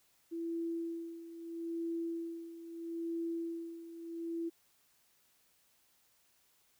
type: tone with tremolo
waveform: sine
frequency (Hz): 333.9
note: E4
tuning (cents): +22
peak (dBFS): -34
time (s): 0.31-4.5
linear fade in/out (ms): 20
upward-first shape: sine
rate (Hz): 0.77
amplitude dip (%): 75
effects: white hiss -71 dBFS RMS until 6.79 s